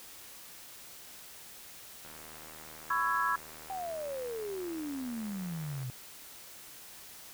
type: click train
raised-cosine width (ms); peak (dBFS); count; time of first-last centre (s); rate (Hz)
0.5; -35; 297; 2.05-5.83; 78.3
type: chord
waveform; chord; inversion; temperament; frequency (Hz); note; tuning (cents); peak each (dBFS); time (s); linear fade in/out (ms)
sine; C# minor seventh; third; just; 997.9 / 1108.7 / 1330.5 / 1663.1; B5 / C#6 / E6 / G#6; +18 / 0 / +16 / +2; -33; 2.9-3.36; 5
type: exponential sweep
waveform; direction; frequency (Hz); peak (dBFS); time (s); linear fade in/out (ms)
sine; down; 785 to 123.47; -35; 3.7-5.9; 0
effects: white hiss -50 dBFS RMS until 7.33 s